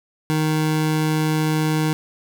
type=tone; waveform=25% pulse; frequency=155.56 Hz; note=D#3; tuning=in tune; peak=-14 dBFS; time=0.3-1.93 s; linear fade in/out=0 ms; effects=none